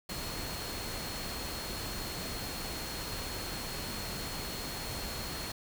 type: tone in noise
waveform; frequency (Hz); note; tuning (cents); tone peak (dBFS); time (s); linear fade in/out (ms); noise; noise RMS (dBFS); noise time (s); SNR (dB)
sine; 4291; C8; +43; -44; 0.09-5.52; 5; pink; -39; 0.09-5.52; -8
effects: none